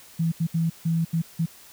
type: tone bursts at uneven times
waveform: sine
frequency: 164.81 Hz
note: E3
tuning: in tune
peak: -20 dBFS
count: 6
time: 0.19-0.32 / 0.4-0.47 / 0.54-0.7 / 0.85-1.05 / 1.13-1.22 / 1.39-1.46 s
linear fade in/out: 10 ms
effects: white hiss -49 dBFS RMS until 1.72 s